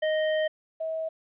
square / sine tone pair in turn, 622.3 / 642.4 Hz, D#5 / E5, 0 / -45 cents, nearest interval minor second, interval 55 cents, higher second, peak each -24 / -28 dBFS, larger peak first, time 0.02-0.48 / 0.8-1.09 s, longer first, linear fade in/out 10 ms, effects resampled to 8000 Hz + 11-bit

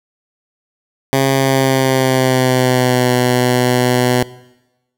10% pulse tone with pitch glide, 135.2 to 124.7 Hz, C#3 to B2, -43 to +17 cents, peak -3 dBFS, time 1.13-4.23 s, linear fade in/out 0 ms, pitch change -140 cents, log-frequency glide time 1.33-3.1 s, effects noise-tail reverb RT60 1.0 s tail -20 dB re dry

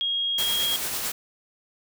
sine tone, 3270 Hz, G#7, 28 cents flat, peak -23 dBFS, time 0.01-0.76 s, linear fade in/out 0 ms
white noise with tremolo, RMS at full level -28 dBFS, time 0.38-1.12 s, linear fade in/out 5 ms, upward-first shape sine, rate 9.1 Hz, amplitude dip 30%
effects none

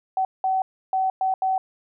sine tone bursts at uneven times, 759 Hz, F#5, 44 cents sharp, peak -19 dBFS, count 5, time 0.17-0.25 / 0.44-0.62 / 0.93-1.1 / 1.21-1.34 / 1.42-1.58 s, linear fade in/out 2 ms, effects none

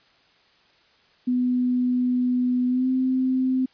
sine tone with pitch glide, 249.1 to 258.8 Hz, B3 to C4, +15 to -19 cents, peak -19 dBFS, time 1.27-3.66 s, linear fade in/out 10 ms, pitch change +66 cents, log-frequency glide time 2.68-2.88 s, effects white hiss -59 dBFS RMS until 3.73 s + resampled to 11025 Hz

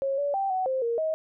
sine tone with pitch steps, 545 / 572 / 782 / 748 / 524 / 466.7 / 633 Hz, C#5 / D5 / G5 / F#5 / C5 / A#4 / D#5, -29 / -46 / -4 / +19 / +2 / +2 / +30 cents, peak -24 dBFS, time 0.02-1.14 s, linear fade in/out 0 ms, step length 160 ms, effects none

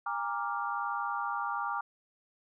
sine chord, Bb dominant seventh, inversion third, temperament equal with one note detuned, 811.2 / 932.3 / 1174.7 / 1396.9 Hz, Ab5 / Bb5 / D6 / F6, -41 / 0 / 0 / 0 cents, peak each -37 / -37 / -35 / -38 dBFS, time 0.06-1.81 s, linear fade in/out 5 ms, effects none

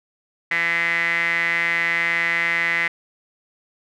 sawtooth tone with band-pass filter, 168.8 Hz, E3, 41 cents sharp, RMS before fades -21 dBFS, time 0.51-2.88 s, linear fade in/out 5 ms, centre 2000 Hz, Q 9.9, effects none

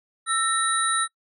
sine tone cluster, 1330 / 1840 / 3855 / 9280 Hz, E6 / A#6 / B7 / D9, +15 / -23 / -43 / -22 cents, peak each -23 / -29 / -29 / -27 dBFS, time 0.26-1.08 s, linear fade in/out 50 ms, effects noise-tail reverb RT60 0.1 s tail -23 dB re dry

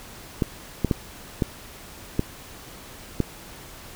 clicks, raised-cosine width 3 ms, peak -7 dBFS, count 6, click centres 0.422 / 0.847 / 0.912 / 1.422 / 2.194 / 3.203 s, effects pink hiss -43 dBFS RMS until 3.95 s

